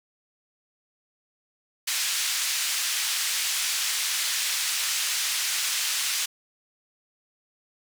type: band-pass noise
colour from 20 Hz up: white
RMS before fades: -27 dBFS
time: 1.87-6.26 s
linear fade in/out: 10 ms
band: 1800 to 7700 Hz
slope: 12 dB/octave
effects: none